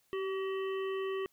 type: harmonic tone with a mistuned harmonic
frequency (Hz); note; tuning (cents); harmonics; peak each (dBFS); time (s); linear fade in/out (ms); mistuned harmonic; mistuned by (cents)
380.3; F#4; +48; 1 / 3 / 5 / 7 / 8; -33 / -43 / -47 / -50 / -51; 0.13-1.26; 0; 1; +23
effects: white hiss -72 dBFS RMS until 1.32 s